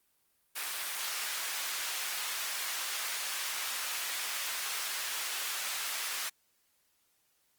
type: high-pass noise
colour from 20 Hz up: pink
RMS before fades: -36 dBFS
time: 0.55-6.3 s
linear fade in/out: 20 ms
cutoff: 1400 Hz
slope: 12 dB/octave
effects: white hiss -73 dBFS RMS until 7.58 s + Opus 32 kbps